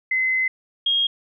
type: tone pair in turn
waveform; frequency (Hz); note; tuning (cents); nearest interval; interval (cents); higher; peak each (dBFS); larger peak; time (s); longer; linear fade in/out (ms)
sine; 2047 / 3256; C7 / G#7; -38 / -35; minor sixth; 803; second; -18 / -17; second; 0.11-0.48 / 0.86-1.07; first; 5
effects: none